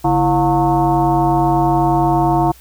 sine tone with frequency modulation, 523.3 Hz, C5, in tune, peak -11 dBFS, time 0.04-2.52 s, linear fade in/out 10 ms, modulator 191 Hz, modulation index 2.3, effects added 60 Hz sine -44 dBFS peak until 2.6 s + white hiss -46 dBFS RMS until 2.6 s

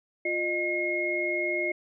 sine tone cluster, 351.4 / 613 / 2154 Hz, F4 / D#5 / C7, +11 / -26 / +50 cents, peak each -31 / -32 / -28 dBFS, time 0.25-1.72 s, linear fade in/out 5 ms, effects none

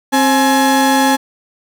35% pulse tone pair together, 265.9 / 844.2 Hz, C4 / G#5, +28 / +28 cents, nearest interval octave + minor sixth, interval 2000 cents, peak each -11 dBFS, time 0.12-1.17 s, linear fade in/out 20 ms, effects none

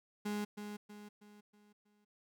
35% pulse tone with echo, 207.7 Hz, G#3, in tune, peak -34 dBFS, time 0.25-0.45 s, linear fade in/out 10 ms, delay 320 ms, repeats 5, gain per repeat -7 dB, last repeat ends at 2.05 s, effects none

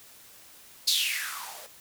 violet noise with band-pass filter sweep, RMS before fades -30 dBFS, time 0.87-1.67 s, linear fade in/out 10 ms, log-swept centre 4400 to 510 Hz, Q 6.5, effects white hiss -52 dBFS RMS until 1.8 s

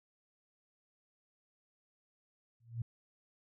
sine tone with exponential growth, 116.54 Hz, A#2, in tune, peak -31 dBFS, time 2.6-2.82 s, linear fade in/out 5 ms, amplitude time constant 47 ms, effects none

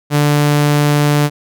sawtooth tone, 146.83 Hz, D3, in tune, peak -6 dBFS, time 0.1-1.3 s, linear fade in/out 50 ms, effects none

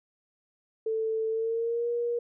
sine tone with pitch glide, 443.1 to 474.9 Hz, A4 to A#4, +12 to +32 cents, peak -26 dBFS, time 0.86-2.19 s, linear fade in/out 5 ms, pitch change +120 cents, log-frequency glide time 1.29-1.88 s, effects none

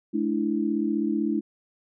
sine chord, A suspended fourth, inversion none, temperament equal with one note detuned, 215.2 / 293.7 / 329.6 Hz, A3 / D4 / E4, -38 / 0 / 0 cents, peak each -27 dBFS, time 0.13-1.41 s, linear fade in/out 20 ms, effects none

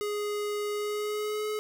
square tone with pitch glide, 415.3 to 425.5 Hz, G#4 to G#4, 0 to +42 cents, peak -30 dBFS, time 0.01-1.59 s, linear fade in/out 0 ms, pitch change +42 cents, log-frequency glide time 0.72-1.47 s, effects none

